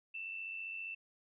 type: tone with amplitude modulation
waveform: sine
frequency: 2668 Hz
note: E7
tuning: 20 cents sharp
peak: -38 dBFS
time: 0.14-0.95 s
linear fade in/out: 10 ms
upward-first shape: sine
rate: 95 Hz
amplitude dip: 50%
effects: none